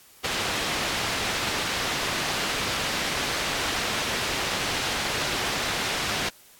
white low-pass noise, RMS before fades -28 dBFS, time 0.24-6.29 s, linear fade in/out 5 ms, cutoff 3900 Hz, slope 12 dB/octave, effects white hiss -53 dBFS RMS until 6.59 s + AAC 64 kbps

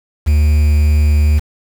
triangle tone with quantisation, 74.8 Hz, D2, 32 cents sharp, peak -6 dBFS, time 0.26-1.4 s, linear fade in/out 20 ms, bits 5, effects none

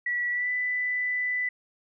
sine tone with pitch glide, 1943 to 1990.7 Hz, B6 to B6, -29 to +13 cents, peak -25 dBFS, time 0.06-1.49 s, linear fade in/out 5 ms, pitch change +42 cents, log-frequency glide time 0.3-0.51 s, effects none

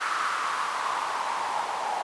white noise with band-pass filter sweep, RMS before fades -29 dBFS, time 0-2.03 s, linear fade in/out 20 ms, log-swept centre 1300 to 810 Hz, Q 5, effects resampled to 24000 Hz

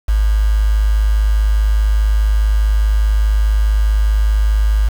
sine tone with quantisation, 52.4 Hz, G#1, 16 cents sharp, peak -10 dBFS, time 0.08-4.89 s, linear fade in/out 10 ms, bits 5, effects none

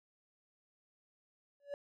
triangle tone with exponential growth, 570 Hz, C#5, 48 cents sharp, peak -33 dBFS, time 1.6-1.74 s, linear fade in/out 1 ms, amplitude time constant 30 ms, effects none

